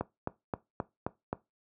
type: click train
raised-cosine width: 1 ms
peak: -17 dBFS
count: 6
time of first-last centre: 0.01-1.329 s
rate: 3.79 Hz
effects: noise-tail reverb RT60 0.2 s tail -18 dB re dry + high-pass 80 Hz 12 dB/octave